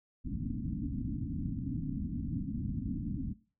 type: low-pass noise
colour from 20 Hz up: white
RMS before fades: -36 dBFS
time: 0.24-3.34 s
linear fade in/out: 20 ms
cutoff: 290 Hz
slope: 96 dB/octave
effects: noise-tail reverb RT60 0.4 s tail -21 dB re dry